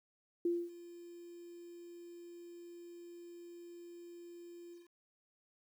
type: tone with ADSR envelope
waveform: sine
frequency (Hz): 345.3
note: F4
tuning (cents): -20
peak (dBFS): -29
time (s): 0.45-4.89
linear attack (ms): 4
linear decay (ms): 240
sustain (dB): -20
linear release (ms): 160
effects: 11-bit